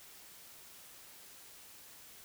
silence, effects white hiss -55 dBFS RMS until 2.24 s

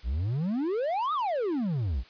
triangle exponential two-way sweep, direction up then down, 53 to 1285 to 53 Hz, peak -24 dBFS, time 0.03-2.04 s, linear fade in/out 50 ms, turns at 1.13 s, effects white hiss -54 dBFS RMS until 2.09 s + resampled to 11025 Hz

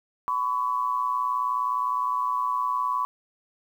sine tone pair together, 1007 / 1126.4 Hz, B5 / C#6, +33 / +27 cents, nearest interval major second, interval 194 cents, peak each -26 dBFS, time 0.28-3.05 s, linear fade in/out 0 ms, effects 9-bit

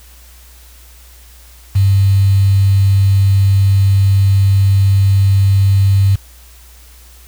sine tone with quantisation, 98 Hz, G2, in tune, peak -7 dBFS, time 1.75-6.16 s, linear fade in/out 10 ms, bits 5, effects added 60 Hz sine -39 dBFS peak until 7.27 s + white hiss -44 dBFS RMS until 7.27 s

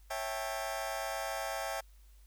sawtooth chord, A dominant seventh, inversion first, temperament just, 550 / 660 / 792 / 880 Hz, C#5 / E5 / G5 / A5, -14 / +2 / +18 / 0 cents, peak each -38 / -35 / -36 / -40 dBFS, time 0.1-1.81 s, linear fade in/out 10 ms, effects added 50 Hz sine -55 dBFS peak until 2.26 s + white hiss -69 dBFS RMS until 2.26 s

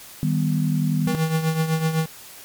sine chord, Eb augmented, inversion none, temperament equal, 155.56 / 196 / 246.9 Hz, Eb3 / G3 / B3, 0 / 0 / 0 cents, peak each -20 / -25 / -25 dBFS, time 0.23-1.15 s, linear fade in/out 0 ms
square tone with tremolo, 160 Hz, D#3, 49 cents sharp, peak -17 dBFS, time 1.07-2.06 s, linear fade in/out 5 ms, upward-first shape triangle, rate 7.9 Hz, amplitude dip 70%
effects white hiss -42 dBFS RMS until 2.44 s + MP3 96 kbps

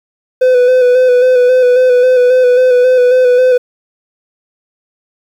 triangle tone with vibrato, 502 Hz, B4, 28 cents sharp, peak -3 dBFS, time 0.41-3.58 s, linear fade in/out 10 ms, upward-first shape square, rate 3.7 Hz, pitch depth 26 cents each way, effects 7-bit

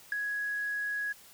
sine tone with ADSR envelope, 1668 Hz, G#6, 7 cents sharp, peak -23 dBFS, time 0.12-1.13 s, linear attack 3 ms, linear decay 8 ms, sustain -7 dB, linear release 13 ms, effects tanh soft clip ceiling -24 dBFS + white hiss -55 dBFS RMS until 1.33 s

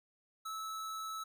square tone, 1305 Hz, E6, 18 cents flat, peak -40 dBFS, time 0.45-1.24 s, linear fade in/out 10 ms, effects none

